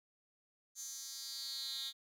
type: tone with high-pass filter sweep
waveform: 10% pulse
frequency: 270 Hz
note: C#4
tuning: 45 cents flat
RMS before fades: -44 dBFS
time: 0.75-1.93 s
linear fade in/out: 50 ms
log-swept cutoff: 6300 to 3600 Hz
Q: 5.6
effects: none

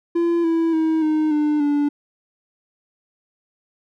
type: tone with pitch steps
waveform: triangle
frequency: 340.2 / 329.6 / 319.3 / 309.3 / 299.6 / 290.2 Hz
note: F4 / E4 / D#4 / D#4 / D4 / D4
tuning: -45 / 0 / +45 / -10 / +35 / -21 cents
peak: -14 dBFS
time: 0.15-1.89 s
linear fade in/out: 10 ms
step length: 290 ms
effects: none

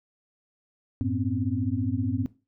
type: tone cluster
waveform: sine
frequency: 95.8 / 110.8 / 249 / 268.3 Hz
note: G2 / A2 / B3 / C4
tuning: -39 / +13 / +14 / +44 cents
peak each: -30 dBFS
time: 1.01-2.26 s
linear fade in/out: 0 ms
effects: noise-tail reverb RT60 0.3 s tail -18 dB re dry

